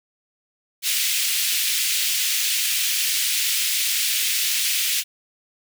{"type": "high-pass noise", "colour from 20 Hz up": "pink", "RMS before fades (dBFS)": -22, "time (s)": [0.82, 5.04], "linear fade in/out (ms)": 50, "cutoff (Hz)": 2400, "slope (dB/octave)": 24, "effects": []}